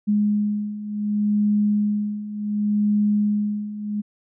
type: beating tone pair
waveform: sine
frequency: 207.7 / 208.38 Hz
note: G#3 / G#3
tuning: 0 / +6 cents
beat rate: 0.68 Hz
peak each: -24 / -20 dBFS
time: 0.07-4.02 s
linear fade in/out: 20 ms
effects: none